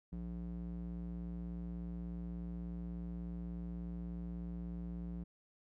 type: tone with band-pass filter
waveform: square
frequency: 58.27 Hz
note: A#1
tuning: in tune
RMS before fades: -43 dBFS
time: 0.12-5.24 s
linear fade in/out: 10 ms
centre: 160 Hz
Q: 1.7
effects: none

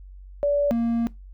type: tone pair in turn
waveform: sine / triangle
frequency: 576 / 232.5 Hz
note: D5 / A#3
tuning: -34 / -4 cents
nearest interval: octave + major third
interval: 1570 cents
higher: first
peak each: -18 dBFS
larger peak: neither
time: 0.43-0.71 / 0.71-1.07 s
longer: second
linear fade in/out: 0 ms
effects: noise-tail reverb RT60 0.2 s tail -20 dB re dry + added 47 Hz sine -40 dBFS peak until 1.33 s

